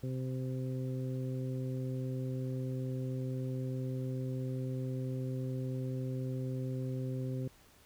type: harmonic tone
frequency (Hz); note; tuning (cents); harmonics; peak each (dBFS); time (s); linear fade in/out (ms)
129.5; C3; -17; 1 / 2 / 3 / 4; -35 / -41 / -45 / -47; 0.03-7.48; 5
effects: pink hiss -62 dBFS RMS until 7.85 s